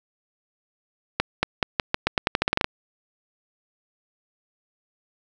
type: accelerating click train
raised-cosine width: 0.3 ms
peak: -3 dBFS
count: 15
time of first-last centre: 1.2-2.644 s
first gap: 230 ms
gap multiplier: 0.86
effects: none